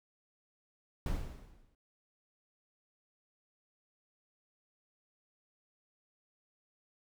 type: noise with exponential decay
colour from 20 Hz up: brown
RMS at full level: -31 dBFS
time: 1.06-1.75 s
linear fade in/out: 2 ms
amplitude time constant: 150 ms
effects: none